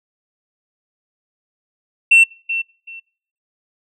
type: tone with echo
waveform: sine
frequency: 2701 Hz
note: E7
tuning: 42 cents sharp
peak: -4 dBFS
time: 2.11-2.24 s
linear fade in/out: 10 ms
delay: 380 ms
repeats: 2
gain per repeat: -14 dB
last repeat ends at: 3 s
effects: noise-tail reverb RT60 0.6 s tail -26 dB re dry + tanh soft clip ceiling -5 dBFS